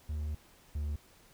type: tone pair in turn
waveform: triangle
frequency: 75.6 / 74 Hz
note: D#2 / D2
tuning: -49 / +14 cents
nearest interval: unison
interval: 37 cents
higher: first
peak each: -31 / -30 dBFS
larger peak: second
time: 0.09-0.35 / 0.75-0.96 s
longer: first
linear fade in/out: 5 ms
effects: pink hiss -61 dBFS RMS until 1.33 s